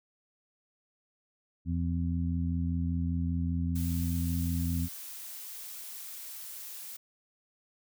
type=harmonic tone; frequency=85.1 Hz; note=F2; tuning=44 cents flat; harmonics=1 / 2 / 3; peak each=-30 / -33 / -35 dBFS; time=1.65-4.89 s; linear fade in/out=50 ms
type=noise; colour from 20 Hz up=blue; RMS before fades=-43 dBFS; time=3.75-6.97 s; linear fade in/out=10 ms
effects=none